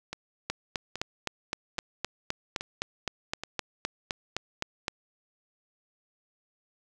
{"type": "two click trains", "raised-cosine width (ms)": 0.2, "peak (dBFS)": [-12, -18], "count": [18, 5], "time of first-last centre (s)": [[0.5, 4.881], [0.13, 3.436]], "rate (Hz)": [3.88, 1.21], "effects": []}